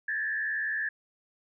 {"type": "tone with frequency modulation", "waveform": "sine", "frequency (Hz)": 1731, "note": "A6", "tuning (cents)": -29, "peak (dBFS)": -28, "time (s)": [0.08, 0.89], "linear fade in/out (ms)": 5, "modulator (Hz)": 80.3, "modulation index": 0.97, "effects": []}